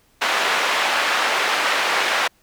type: band-pass noise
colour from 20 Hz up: white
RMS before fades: -20 dBFS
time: 0.21-2.28 s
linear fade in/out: 10 ms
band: 570 to 2300 Hz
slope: 12 dB/octave
effects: pink hiss -59 dBFS RMS until 2.42 s